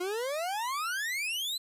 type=exponential sweep; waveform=40% pulse; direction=up; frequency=347.9 to 4127 Hz; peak=-30 dBFS; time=0-1.58 s; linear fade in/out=10 ms; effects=resampled to 32000 Hz + 10-bit